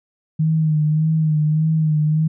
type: tone with vibrato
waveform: sine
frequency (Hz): 155.56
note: D#3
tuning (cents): 0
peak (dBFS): -14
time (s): 0.39-2.28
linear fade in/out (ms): 10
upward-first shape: sine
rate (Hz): 1.7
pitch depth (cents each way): 42
effects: none